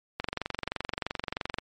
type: click train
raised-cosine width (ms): 0.3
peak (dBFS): -14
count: 33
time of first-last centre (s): 0.2-1.585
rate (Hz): 23.1
effects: MP3 48 kbps